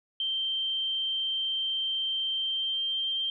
sine tone with pitch glide, 3136 to 3156 Hz, G7 to G7, 0 to +11 cents, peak -27 dBFS, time 0.2-3.3 s, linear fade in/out 2 ms, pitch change +11 cents, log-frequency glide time 2.36-3.04 s, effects none

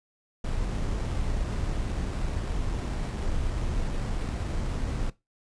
brown noise with sample-and-hold, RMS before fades -29 dBFS, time 0.44-5.1 s, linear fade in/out 5 ms, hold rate 6300 Hz, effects noise-tail reverb RT60 0.2 s tail -18 dB re dry + resampled to 22050 Hz

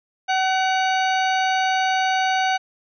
harmonic tone with a mistuned harmonic, 756 Hz, F#5, 37 cents sharp, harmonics 1 / 2 / 3 / 4 / 5 / 6 / 8, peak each -19 / -25 / -29 / -31 / -33 / -35 / -37 dBFS, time 0.28-2.58 s, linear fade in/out 20 ms, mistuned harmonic 4, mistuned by -77 cents, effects none

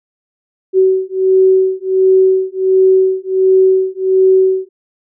sine beating tone pair, 377.2 / 378.6 Hz, F#4 / F#4, +33 / +40 cents, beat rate 1.4 Hz, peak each -11 dBFS, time 0.73-4.69 s, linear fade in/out 50 ms, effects none

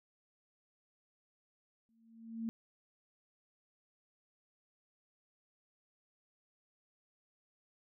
sine tone with exponential growth, 226.9 Hz, A#3, 47 cents flat, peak -33 dBFS, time 1.89-2.49 s, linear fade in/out 0 ms, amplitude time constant 130 ms, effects none

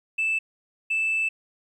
sine tone bursts at uneven times, 2637 Hz, E7, in tune, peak -20 dBFS, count 2, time 0.18-0.39 / 0.9-1.29 s, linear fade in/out 10 ms, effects tanh soft clip ceiling -19 dBFS + 10-bit

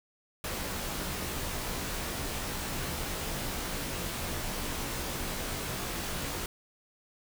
pink noise with comb filter, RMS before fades -35 dBFS, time 0.44-6.46 s, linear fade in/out 2 ms, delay 19 ms, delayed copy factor -0.7, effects none

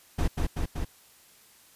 brown noise with echo, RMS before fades -24 dBFS, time 0.18-0.28 s, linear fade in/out 10 ms, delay 190 ms, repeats 3, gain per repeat -2 dB, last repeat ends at 0.85 s, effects white hiss -57 dBFS RMS until 1.75 s + resampled to 32000 Hz

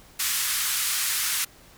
white band-pass noise, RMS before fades -26 dBFS, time 0.19-1.45 s, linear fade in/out 10 ms, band 1200 to 14000 Hz, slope 24 dB/octave, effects pink hiss -52 dBFS RMS until 1.77 s

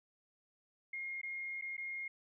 sine tone with dropouts, 2138 Hz, C7, 37 cents sharp, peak -39 dBFS, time 0.93-2.08 s, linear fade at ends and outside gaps 5 ms, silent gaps 1.215-1.231 / 1.613-1.621 / 1.768-1.778 s, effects none

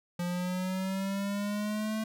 square exponential sweep, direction up, 174.61 to 220 Hz, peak -31 dBFS, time 0.19-2.04 s, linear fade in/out 5 ms, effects none

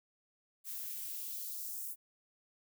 violet noise with high-pass filter sweep, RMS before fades -42 dBFS, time 0.64-1.96 s, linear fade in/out 50 ms, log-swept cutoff 990 to 9200 Hz, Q 1.2, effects none

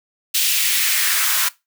white noise with high-pass filter sweep, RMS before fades -18 dBFS, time 0.34-1.49 s, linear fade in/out 10 ms, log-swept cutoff 3000 to 1200 Hz, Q 1.7, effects noise-tail reverb RT60 0.2 s tail -19 dB re dry

